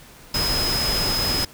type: tone in noise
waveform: sine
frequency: 5080 Hz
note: D#8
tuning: 35 cents sharp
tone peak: -22 dBFS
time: 0.34-1.45 s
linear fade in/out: 5 ms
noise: pink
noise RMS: -25 dBFS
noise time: 0.34-1.45 s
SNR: 0 dB
effects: pink hiss -46 dBFS RMS until 1.53 s